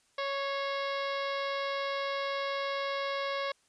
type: harmonic tone with a mistuned harmonic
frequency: 554.4 Hz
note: C#5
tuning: in tune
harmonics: 1 / 2 / 3 / 4 / 5 / 6 / 7 / 8 / 9 / 10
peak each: -34 / -36 / -41 / -41 / -47 / -45 / -45 / -49 / -50 / -54 dBFS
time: 0.18-3.52 s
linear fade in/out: 5 ms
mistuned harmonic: 4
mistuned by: -38 cents
effects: white hiss -69 dBFS RMS until 3.68 s + resampled to 22050 Hz